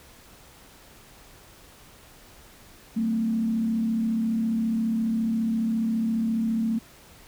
sine tone with frequency modulation, 224.7 Hz, A3, 37 cents sharp, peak -22 dBFS, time 2.96-6.79 s, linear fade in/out 10 ms, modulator 34.6 Hz, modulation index 0.46, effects pink hiss -51 dBFS RMS until 7.27 s

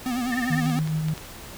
square tone with vibrato, 246.9 Hz, B3, in tune, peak -25 dBFS, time 0.06-0.79 s, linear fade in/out 0 ms, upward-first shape sine, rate 10 Hz, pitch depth 85 cents each way
sine tone bursts, 1807 Hz, A6, 46 cents sharp, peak -25 dBFS, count 6, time 0.32-0.602 s, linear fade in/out 5 ms, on 27 ms, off 24 ms
sine tone with tremolo, 156.6 Hz, D#3, 11 cents sharp, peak -21 dBFS, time 0.5-1.14 s, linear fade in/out 5 ms, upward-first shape triangle, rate 7.2 Hz, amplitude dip 35%
clicks, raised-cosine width 0.2 ms, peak -20 dBFS, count 5, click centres 0.66 / 0.698 / 0.875 / 1.085 / 1.178 s
effects pink hiss -41 dBFS RMS until 1.57 s

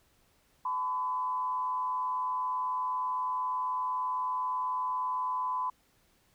sine tone with frequency modulation, 1009 Hz, B5, 37 cents sharp, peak -29 dBFS, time 0.65-5.7 s, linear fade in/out 5 ms, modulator 138 Hz, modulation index 0.45, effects pink hiss -68 dBFS RMS until 6.34 s

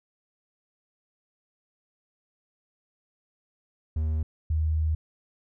triangle / sine tone pair in turn, 78.1 / 78.44 Hz, D#2 / D#2, +7 / +15 cents, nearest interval unison, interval 8 cents, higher second, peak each -22 dBFS, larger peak neither, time 3.96-4.23 / 4.5-4.95 s, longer second, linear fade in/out 5 ms, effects none

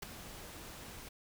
pink noise with ADSR envelope, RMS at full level -38 dBFS, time 0.02-1.09 s, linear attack 9 ms, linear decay 7 ms, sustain -11 dB, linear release 9 ms, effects none

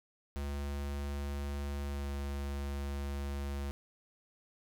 square tone with pitch glide, 71 to 70.27 Hz, C#2 to C#2, +42 to +24 cents, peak -36 dBFS, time 0.36-3.71 s, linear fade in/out 0 ms, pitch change -18 cents, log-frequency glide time 1.85-2.1 s, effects none

